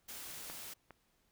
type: noise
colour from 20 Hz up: white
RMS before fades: -47 dBFS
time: 0.08-0.74 s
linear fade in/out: 10 ms
type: clicks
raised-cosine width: 0.5 ms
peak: -30 / -36 dBFS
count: 2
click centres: 0.499 / 0.907 s
effects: pink hiss -75 dBFS RMS until 1.31 s